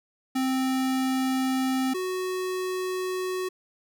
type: tone pair in turn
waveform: square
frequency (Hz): 261.6 / 370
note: C4 / F#4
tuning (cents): 0 / 0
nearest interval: tritone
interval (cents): 600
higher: second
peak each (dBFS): -24 / -28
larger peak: first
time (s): 0.35-1.94 / 1.94-3.49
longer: first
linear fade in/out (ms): 10
effects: none